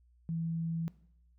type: tone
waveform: sine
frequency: 164.81 Hz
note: E3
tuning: in tune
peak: -32 dBFS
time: 0.29-0.88 s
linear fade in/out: 0 ms
effects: noise-tail reverb RT60 0.7 s tail -18 dB re dry + added 60 Hz sine -62 dBFS peak until 1.38 s